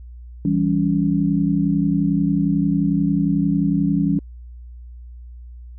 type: chord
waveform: sine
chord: C# diminished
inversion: first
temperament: equal with one note detuned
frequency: 164.81 / 196 / 282.2 Hz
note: E3 / G3 / C#4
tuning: 0 / 0 / +31 cents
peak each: -20 dBFS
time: 0.45-4.19 s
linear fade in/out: 2 ms
effects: added 60 Hz sine -35 dBFS peak until 5.78 s